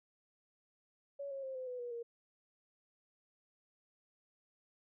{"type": "tone with pitch steps", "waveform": "sine", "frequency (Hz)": [562, 545.4, 529.2, 513.6, 498.4, 483.6, 469.3], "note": ["C#5", "C#5", "C5", "C5", "B4", "B4", "A#4"], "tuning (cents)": [24, -28, 20, -32, 16, -36, 12], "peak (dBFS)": -40, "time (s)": [1.19, 2.03], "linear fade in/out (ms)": 10, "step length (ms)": 120, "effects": []}